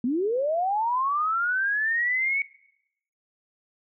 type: linear sweep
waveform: sine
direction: up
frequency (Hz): 227.1 to 2247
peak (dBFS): -22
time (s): 0.04-2.42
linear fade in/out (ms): 2
effects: noise-tail reverb RT60 0.8 s tail -21 dB re dry